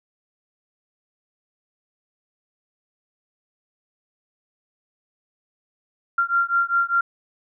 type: beating tone pair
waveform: sine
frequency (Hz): 1381 / 1386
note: F6 / F6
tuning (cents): -20 / -14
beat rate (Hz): 5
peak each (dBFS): -21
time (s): 6.18-7.01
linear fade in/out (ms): 5
effects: none